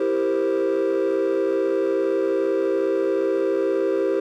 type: chord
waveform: triangle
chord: C dominant seventh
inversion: first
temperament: equal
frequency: 329.6 / 392 / 466.2 / 523.3 Hz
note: E4 / G4 / Bb4 / C5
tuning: 0 / 0 / 0 / 0 cents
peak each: -23 / -19 / -25 / -22 dBFS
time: 0-4.2 s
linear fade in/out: 5 ms
effects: tanh soft clip ceiling -12 dBFS